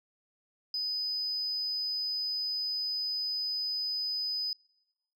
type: tone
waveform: sine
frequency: 5000 Hz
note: D#8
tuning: 8 cents sharp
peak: -29 dBFS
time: 0.74-4.53 s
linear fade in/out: 2 ms
effects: noise-tail reverb RT60 1.0 s tail -25 dB re dry + tanh soft clip ceiling -26 dBFS